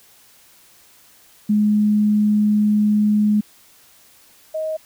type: tone pair in turn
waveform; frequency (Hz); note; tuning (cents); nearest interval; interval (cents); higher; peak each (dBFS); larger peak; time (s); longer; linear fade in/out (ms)
sine; 210 / 629.3; G#3 / D#5; +19 / +19; octave + perfect fifth; 1900; second; -13 / -21; first; 1.49-3.41 / 4.54-4.77; first; 10
effects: white hiss -51 dBFS RMS until 4.85 s